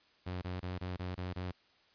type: tone bursts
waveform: sawtooth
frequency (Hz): 90.8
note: F#2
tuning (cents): -32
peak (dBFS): -33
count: 7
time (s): 0.26-1.518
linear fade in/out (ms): 10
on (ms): 160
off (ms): 23
effects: white hiss -67 dBFS RMS until 1.94 s + resampled to 11025 Hz